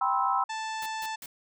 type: chord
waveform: sine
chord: C major seventh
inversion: second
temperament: just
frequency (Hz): 784.9 / 981.1 / 1046.5 / 1308.1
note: G5 / B5 / C6 / E6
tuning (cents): +2 / -12 / 0 / -14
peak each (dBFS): -29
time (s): 0.01-0.44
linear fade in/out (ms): 5
type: harmonic tone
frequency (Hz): 880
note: A5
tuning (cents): 0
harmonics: 1 / 2 / 3 / 4 / 5 / 6 / 7 / 8 / 9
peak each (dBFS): -33 / -39 / -43 / -45 / -47 / -49 / -50 / -51 / -52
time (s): 0.49-1.16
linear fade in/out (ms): 10
type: noise bursts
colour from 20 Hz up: white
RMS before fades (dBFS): -42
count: 3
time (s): 0.82-1.26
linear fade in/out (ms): 2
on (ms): 40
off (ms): 160
effects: none